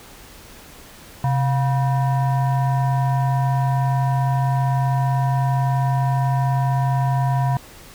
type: tone with frequency modulation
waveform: sine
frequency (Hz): 132.2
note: C3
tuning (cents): +18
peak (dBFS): -16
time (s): 1.24-7.57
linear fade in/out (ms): 2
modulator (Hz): 839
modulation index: 0.65
effects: pink hiss -43 dBFS RMS until 7.94 s